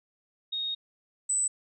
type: tone pair in turn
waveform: sine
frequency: 3729 / 7993 Hz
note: A#7 / B8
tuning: 0 / +20 cents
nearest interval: octave + minor second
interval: 1320 cents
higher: second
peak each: -29 / -24 dBFS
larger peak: second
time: 0.52-0.75 / 1.29-1.48 s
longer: first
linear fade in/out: 10 ms
effects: none